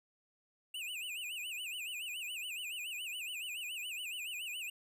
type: tone with vibrato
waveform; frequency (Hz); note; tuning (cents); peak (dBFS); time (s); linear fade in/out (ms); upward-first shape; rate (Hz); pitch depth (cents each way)
square; 2700; E7; +41; -40; 0.74-4.7; 5; sine; 7.1; 190
effects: none